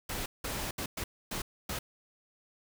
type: noise bursts at uneven times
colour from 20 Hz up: pink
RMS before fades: -36 dBFS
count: 6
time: 0.09-0.26 / 0.44-0.71 / 0.78-0.86 / 0.97-1.04 / 1.31-1.42 / 1.69-1.79 s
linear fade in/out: 5 ms
effects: none